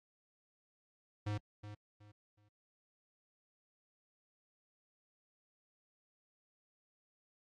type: tone with echo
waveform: square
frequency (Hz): 104.5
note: G#2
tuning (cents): +11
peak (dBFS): -36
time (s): 1.26-1.38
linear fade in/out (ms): 10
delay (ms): 370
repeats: 3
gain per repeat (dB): -11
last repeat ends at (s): 2.49
effects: low-pass 5000 Hz 12 dB/octave + AAC 32 kbps